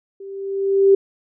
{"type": "tone with level ramp", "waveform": "sine", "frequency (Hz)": 392, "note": "G4", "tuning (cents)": 0, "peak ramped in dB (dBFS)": [-33, -7], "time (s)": [0.2, 0.95], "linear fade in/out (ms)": 5, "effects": []}